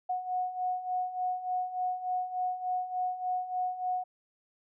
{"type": "beating tone pair", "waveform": "sine", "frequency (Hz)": [730, 733.4], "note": ["F#5", "F#5"], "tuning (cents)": [-24, -15], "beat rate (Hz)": 3.4, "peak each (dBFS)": [-36, -31], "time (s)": [0.09, 4.04], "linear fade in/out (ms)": 10, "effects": []}